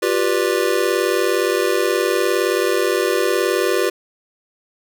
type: chord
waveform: square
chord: G dominant seventh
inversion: third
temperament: just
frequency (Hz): 352.8 / 392 / 490 / 588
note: F4 / G4 / B4 / D5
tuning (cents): +18 / 0 / -14 / +2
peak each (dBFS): -22 / -21 / -22 / -26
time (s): 0.02-3.9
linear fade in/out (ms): 10
effects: none